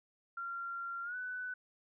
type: tone with pitch glide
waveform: sine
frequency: 1380 to 1496.2 Hz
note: F6 to F#6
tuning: -21 to +19 cents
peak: -38 dBFS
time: 0.37-1.54 s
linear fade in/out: 5 ms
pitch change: +140 cents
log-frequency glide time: 1.03-1.16 s
effects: none